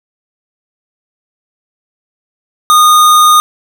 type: tone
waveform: square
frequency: 1229 Hz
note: D#6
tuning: 22 cents flat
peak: -4 dBFS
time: 2.7-3.4 s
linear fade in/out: 0 ms
effects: none